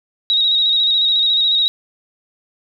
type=tone with vibrato; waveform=sine; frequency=3799 Hz; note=A#7; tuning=32 cents sharp; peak=-12 dBFS; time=0.3-1.68 s; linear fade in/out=0 ms; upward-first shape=square; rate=14 Hz; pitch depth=33 cents each way; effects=none